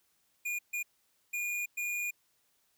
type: tone bursts at uneven times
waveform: square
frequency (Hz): 2433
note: D#7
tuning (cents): -39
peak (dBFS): -33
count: 4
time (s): 0.45-0.59 / 0.73-0.83 / 1.33-1.66 / 1.77-2.11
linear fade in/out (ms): 10
effects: white hiss -73 dBFS RMS until 2.77 s